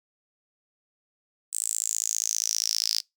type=tone with high-pass filter sweep; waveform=sawtooth; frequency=55 Hz; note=A1; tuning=in tune; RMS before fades=-28 dBFS; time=1.52-3.01 s; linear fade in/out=20 ms; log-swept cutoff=8200 to 4900 Hz; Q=8.5; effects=noise-tail reverb RT60 0.2 s tail -26 dB re dry